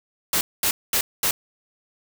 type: noise bursts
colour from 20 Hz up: white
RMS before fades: -21 dBFS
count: 4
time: 0.33-1.31 s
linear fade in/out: 2 ms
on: 80 ms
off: 220 ms
effects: none